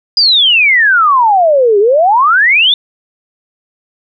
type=exponential two-way sweep; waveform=sine; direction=down then up; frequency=4978 to 392 to 3638 Hz; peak=-5 dBFS; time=0.17-2.74 s; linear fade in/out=2 ms; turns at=1.79 s; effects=none